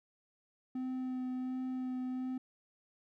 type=tone with vibrato; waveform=triangle; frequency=255.9 Hz; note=C4; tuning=38 cents flat; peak=-33 dBFS; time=0.75-2.38 s; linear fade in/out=5 ms; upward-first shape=sine; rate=1.4 Hz; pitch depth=11 cents each way; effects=none